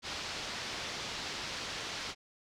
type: low-pass noise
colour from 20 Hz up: white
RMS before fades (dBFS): -40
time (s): 0.02-2.15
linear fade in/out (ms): 50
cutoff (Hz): 5300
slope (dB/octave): 24
effects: none